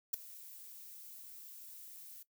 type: noise with ADSR envelope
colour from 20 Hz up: violet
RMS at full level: -31 dBFS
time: 0.13-2.23 s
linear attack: 10 ms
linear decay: 7 ms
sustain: -21 dB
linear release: 8 ms
effects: noise-tail reverb RT60 0.1 s tail -17 dB re dry